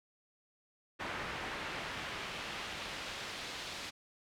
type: noise with band-pass filter sweep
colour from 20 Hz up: brown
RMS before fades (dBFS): -42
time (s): 0.99-3.91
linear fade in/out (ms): 20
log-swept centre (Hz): 1900 to 4200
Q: 0.96
effects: none